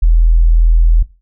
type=tone; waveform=sine; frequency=41.2 Hz; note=E1; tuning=in tune; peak=-5 dBFS; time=0.02-1.03 s; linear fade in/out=10 ms; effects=noise-tail reverb RT60 0.3 s tail -18 dB re dry